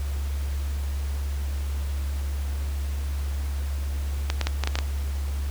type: clicks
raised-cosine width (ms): 0.2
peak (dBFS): -8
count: 7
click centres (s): 4.301 / 4.413 / 4.47 / 4.637 / 4.674 / 4.755 / 4.788
effects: added 70 Hz sine -25 dBFS peak until 5.5 s + pink hiss -43 dBFS RMS until 5.5 s